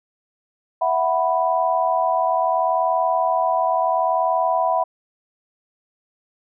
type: chord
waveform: sine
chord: E suspended second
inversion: none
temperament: equal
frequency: 659.3 / 740 / 987.8 Hz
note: E5 / F#5 / B5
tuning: 0 / 0 / 0 cents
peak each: -21 dBFS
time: 0.81-4.84 s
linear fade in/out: 10 ms
effects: none